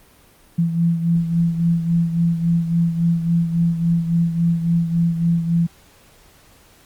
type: beating tone pair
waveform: sine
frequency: 167.8 / 171.4 Hz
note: E3 / F3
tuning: +31 / -32 cents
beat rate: 3.6 Hz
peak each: -16 / -23 dBFS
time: 0.58-5.67 s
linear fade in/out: 10 ms
effects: pink hiss -51 dBFS RMS until 6.85 s + Opus 32 kbps